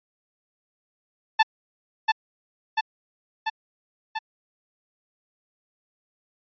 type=tone with echo; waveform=sawtooth; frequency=880 Hz; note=A5; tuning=in tune; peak=-10 dBFS; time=1.39-1.43 s; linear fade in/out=10 ms; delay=690 ms; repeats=4; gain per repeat=-3 dB; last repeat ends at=4.19 s; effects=resampled to 11025 Hz